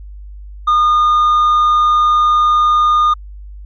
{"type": "tone with tanh clipping", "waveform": "sine", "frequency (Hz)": 1220, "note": "D#6", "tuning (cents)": -34, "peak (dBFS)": -9, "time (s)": [0.67, 3.14], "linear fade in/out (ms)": 10, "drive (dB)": 3, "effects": ["added 50 Hz sine -29 dBFS peak until 3.65 s", "MP3 64 kbps"]}